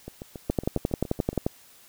two click trains, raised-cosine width 2 ms, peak -10 / -23 dBFS, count 12 / 10, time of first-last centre 0.5-1.465 / 0.08-1.33 s, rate 11.4 / 7.2 Hz, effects white hiss -54 dBFS RMS until 1.88 s

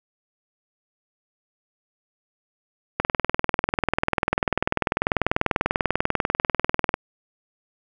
click train, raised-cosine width 0.5 ms, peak -4 dBFS, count 81, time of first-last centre 3-6.941 s, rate 20.3 Hz, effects none

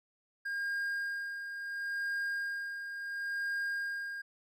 triangle tone with tremolo, 1615 Hz, G#6, 49 cents flat, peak -30 dBFS, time 0.45-4.22 s, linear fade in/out 10 ms, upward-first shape sine, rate 0.72 Hz, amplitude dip 55%, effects none

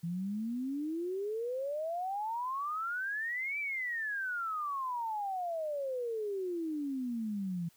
sine exponential two-way sweep, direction up then down, 164.81 to 2349 to 164.81 Hz, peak -33 dBFS, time 0.03-7.69 s, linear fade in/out 10 ms, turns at 3.59 s, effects white hiss -66 dBFS RMS until 7.76 s

